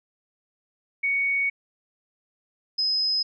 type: tone pair in turn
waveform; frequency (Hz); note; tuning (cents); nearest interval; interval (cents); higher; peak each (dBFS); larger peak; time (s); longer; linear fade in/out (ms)
sine; 2231 / 5072; C#7 / D#8; +11 / +32; octave + major second; 1421; second; -21; neither; 1.03-1.5 / 2.78-3.23; first; 10
effects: none